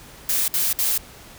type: noise bursts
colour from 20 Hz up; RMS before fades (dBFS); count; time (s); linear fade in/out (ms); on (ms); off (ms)
blue; -21; 3; 0.29-0.978; 2; 190; 59
effects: pink hiss -44 dBFS RMS until 1.38 s